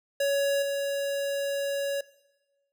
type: tone with level steps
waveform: square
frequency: 560 Hz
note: C#5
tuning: 18 cents sharp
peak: -24 / -28 dBFS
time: 0.2-2.01 s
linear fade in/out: 5 ms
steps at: 0.62 s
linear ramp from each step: 5 ms
effects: noise-tail reverb RT60 1.0 s tail -19 dB re dry